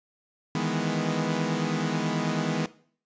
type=chord; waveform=sawtooth; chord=E major seventh; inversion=third; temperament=equal; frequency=155.56 / 164.81 / 207.7 / 246.9 Hz; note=D#3 / E3 / G#3 / B3; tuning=0 / 0 / 0 / 0 cents; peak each=-27 dBFS; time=0.55-2.66 s; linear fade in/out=2 ms; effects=noise-tail reverb RT60 0.5 s tail -18 dB re dry + resampled to 16000 Hz